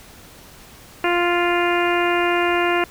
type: harmonic tone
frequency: 349.2 Hz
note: F4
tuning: in tune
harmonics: 1 / 2 / 3 / 4 / 5 / 6 / 7 / 8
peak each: -20 / -23 / -25 / -26 / -27 / -28 / -28 / -29 dBFS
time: 1.04-2.84 s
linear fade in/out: 2 ms
effects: pink hiss -44 dBFS RMS until 2.9 s